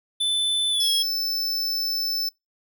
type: tone with pitch glide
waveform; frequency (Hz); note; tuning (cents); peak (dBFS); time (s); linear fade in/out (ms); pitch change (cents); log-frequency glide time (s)
square; 3515 to 3299; A7 to G#7; -2 to -12; -21; 0.2-1.03; 10; -110; 0.7-0.91
type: tone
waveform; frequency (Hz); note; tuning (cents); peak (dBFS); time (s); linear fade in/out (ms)
square; 5280; E8; +2; -24; 0.8-2.29; 5
effects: noise-tail reverb RT60 0.2 s tail -26 dB re dry